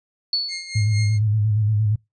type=tone with exponential decay; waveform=sine; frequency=4435 Hz; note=C#8; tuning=in tune; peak=-16 dBFS; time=0.33-0.93 s; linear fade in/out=2 ms; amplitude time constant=130 ms
type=tone with tremolo; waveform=20% pulse; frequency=2132 Hz; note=C7; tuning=32 cents sharp; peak=-22 dBFS; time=0.48-1.19 s; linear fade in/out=50 ms; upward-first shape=sine; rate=4.3 Hz; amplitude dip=65%
type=tone with vibrato; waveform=sine; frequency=106.7 Hz; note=G#2; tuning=47 cents sharp; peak=-16 dBFS; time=0.75-1.96 s; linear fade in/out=10 ms; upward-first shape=square; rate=8.6 Hz; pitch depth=43 cents each way
effects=noise-tail reverb RT60 0.2 s tail -25 dB re dry + resampled to 22050 Hz